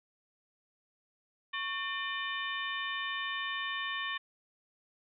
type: harmonic tone with a mistuned harmonic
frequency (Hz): 600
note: D5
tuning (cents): +37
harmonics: 2 / 3 / 4 / 5 / 6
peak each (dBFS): -39 / -37 / -42 / -41 / -43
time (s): 1.53-4.18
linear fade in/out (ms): 10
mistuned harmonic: 2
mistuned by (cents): -140
effects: none